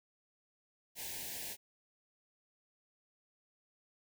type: band-stop noise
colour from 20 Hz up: white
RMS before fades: -43 dBFS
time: 0.95-1.57 s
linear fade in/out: 50 ms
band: 960 to 1600 Hz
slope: 96 dB/octave
effects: none